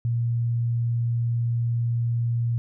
sine tone, 117.8 Hz, A#2, 19 cents sharp, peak -21 dBFS, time 0.05-2.58 s, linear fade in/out 0 ms, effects none

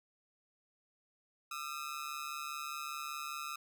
sawtooth ring-modulated tone, 1278 Hz, D#6, 46 cents sharp, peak -33 dBFS, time 1.51-3.56 s, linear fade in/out 5 ms, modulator 72.5 Hz, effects none

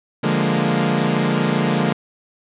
sawtooth chord, Bb dominant seventh, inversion first, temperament equal, 146.83 / 174.61 / 207.7 / 233.1 Hz, D3 / F3 / Ab3 / Bb3, 0 / 0 / 0 / 0 cents, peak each -18 dBFS, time 0.23-1.93 s, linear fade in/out 10 ms, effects resampled to 8000 Hz + 8-bit

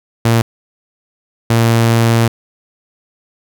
sawtooth tone bursts at uneven times, 115.3 Hz, A#2, 19 cents flat, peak -5 dBFS, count 2, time 0.25-0.42 / 1.5-2.28 s, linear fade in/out 5 ms, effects none

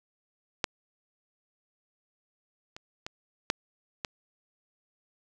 clicks, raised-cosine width 0.2 ms, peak -8 / -25 / -19 / -7 / -14 dBFS, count 5, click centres 0.642 / 2.765 / 3.065 / 3.501 / 4.048 s, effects none

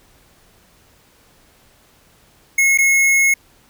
square tone with dropouts, 2173 Hz, C#7, 35 cents flat, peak -12 dBFS, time 2.58-3.34 s, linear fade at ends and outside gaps 5 ms, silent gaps 2.776-2.785 s, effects pink hiss -53 dBFS RMS until 3.69 s

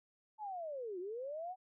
sine linear two-way sweep, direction down then up, 880 to 345.6 to 764 Hz, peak -40 dBFS, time 0.38-1.56 s, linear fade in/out 50 ms, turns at 0.99 s, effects none

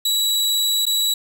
sawtooth tone with dropouts, 3907 Hz, B7, 19 cents flat, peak -14 dBFS, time 0.05-1.14 s, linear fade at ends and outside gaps 5 ms, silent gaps 0.855-0.865 s, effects none

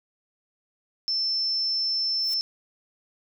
sine tone, 5320 Hz, E8, 15 cents sharp, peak -23 dBFS, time 1.08-2.41 s, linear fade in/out 0 ms
blue noise with exponential growth, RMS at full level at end -36 dBFS, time 2.15-2.34 s, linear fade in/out 2 ms, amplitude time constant 41 ms
effects none

